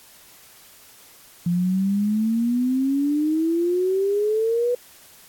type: exponential sweep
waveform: sine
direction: up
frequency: 171.5 to 493.9 Hz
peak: -18 dBFS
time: 1.46-4.75 s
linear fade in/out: 5 ms
effects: white hiss -49 dBFS RMS until 5.28 s + AAC 64 kbps